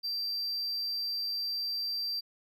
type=tone; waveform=triangle; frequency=4699 Hz; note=D8; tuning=in tune; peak=-30 dBFS; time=0.03-2.21 s; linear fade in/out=20 ms; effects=none